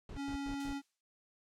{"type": "noise bursts", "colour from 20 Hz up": "brown", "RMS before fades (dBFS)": -45, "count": 4, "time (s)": [0.09, 0.73], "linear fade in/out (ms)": 2, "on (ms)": 85, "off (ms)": 100}
{"type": "tone", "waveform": "square", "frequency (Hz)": 279.3, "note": "C#4", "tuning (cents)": 13, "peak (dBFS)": -38, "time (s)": [0.15, 0.82], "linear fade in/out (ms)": 50}
{"type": "noise with exponential decay", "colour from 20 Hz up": "blue", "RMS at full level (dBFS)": -45, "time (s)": [0.6, 1.01], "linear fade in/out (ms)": 2, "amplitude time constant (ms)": 87}
{"effects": ["low-pass 7000 Hz 12 dB/octave"]}